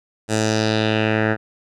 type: tone with low-pass filter sweep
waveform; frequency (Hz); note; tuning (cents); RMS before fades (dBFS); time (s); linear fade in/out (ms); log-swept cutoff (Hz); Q
10% pulse; 109.1; A2; -14; -19; 0.28-1.37; 50; 8500 to 1600; 2.4
effects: none